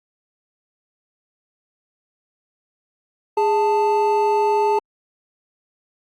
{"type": "tone pair together", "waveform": "triangle", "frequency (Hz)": [413.7, 880.7], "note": ["G#4", "A5"], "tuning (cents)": [-7, 1], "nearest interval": "octave + minor second", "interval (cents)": 1308, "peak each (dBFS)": -16, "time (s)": [3.37, 4.79], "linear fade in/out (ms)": 5, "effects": ["Opus 48 kbps"]}